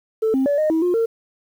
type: tone with pitch steps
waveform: sine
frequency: 441.3 / 265.5 / 574 / 616 / 322.3 / 355.8 / 456.1 Hz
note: A4 / C4 / D5 / D#5 / E4 / F4 / A#4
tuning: +5 / +25 / -40 / -17 / -39 / +32 / -38 cents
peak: -14 dBFS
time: 0.22-1.06 s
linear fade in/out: 10 ms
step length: 120 ms
effects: tanh soft clip ceiling -13 dBFS + 8-bit